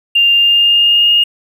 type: tone with pitch glide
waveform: triangle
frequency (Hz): 2796 to 2845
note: F7 to F7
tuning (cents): +1 to +31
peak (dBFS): -3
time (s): 0.15-1.24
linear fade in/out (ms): 10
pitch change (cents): +30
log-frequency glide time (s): 0.31-1.1
effects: tanh soft clip ceiling -5 dBFS